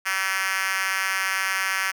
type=tone with high-pass filter; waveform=5% pulse; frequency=191.3 Hz; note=G3; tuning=42 cents flat; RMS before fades=-25 dBFS; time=0.05-1.92 s; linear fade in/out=20 ms; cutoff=1600 Hz; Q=1.5; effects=none